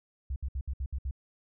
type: tone bursts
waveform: sine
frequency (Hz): 66.2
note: C2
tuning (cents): +21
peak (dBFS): -30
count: 7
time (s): 0.3-1.111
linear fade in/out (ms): 5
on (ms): 61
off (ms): 64
effects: none